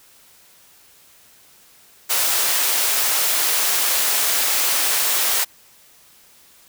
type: high-pass noise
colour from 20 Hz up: white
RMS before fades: -19 dBFS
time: 2.09-5.45 s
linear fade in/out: 20 ms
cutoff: 490 Hz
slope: 12 dB/octave
effects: white hiss -51 dBFS RMS until 6.68 s